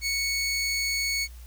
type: tone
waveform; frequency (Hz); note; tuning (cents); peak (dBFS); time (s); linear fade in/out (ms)
20% pulse; 2217; C#7; 0; -20; 0.01-1.28; 50
effects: added 60 Hz sine -41 dBFS peak until 1.46 s + white hiss -55 dBFS RMS until 1.46 s